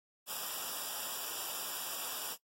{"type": "noise with comb filter", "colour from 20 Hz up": "white", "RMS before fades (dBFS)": -40, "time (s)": [0.26, 2.37], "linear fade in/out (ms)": 50, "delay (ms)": 0.47, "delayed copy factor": -0.9, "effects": ["noise-tail reverb RT60 0.1 s tail -18 dB re dry", "AAC 48 kbps"]}